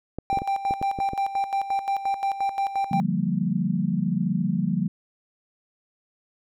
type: clicks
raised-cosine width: 2 ms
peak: -17 dBFS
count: 8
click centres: 0.186 / 0.329 / 0.373 / 0.419 / 0.709 / 0.815 / 0.988 / 1.134 s
type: tone with tremolo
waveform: triangle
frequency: 788 Hz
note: G5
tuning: 9 cents sharp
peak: -19 dBFS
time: 0.3-3 s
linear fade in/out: 0 ms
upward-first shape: square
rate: 5.7 Hz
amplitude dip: 70%
type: chord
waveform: sine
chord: G minor seventh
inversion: second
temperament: equal with one note detuned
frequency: 146.83 / 174.61 / 196 / 229.9 Hz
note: D3 / F3 / G3 / Bb3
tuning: 0 / 0 / 0 / -24 cents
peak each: -30 / -25 / -26 / -29 dBFS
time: 2.91-4.88 s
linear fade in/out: 5 ms
effects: none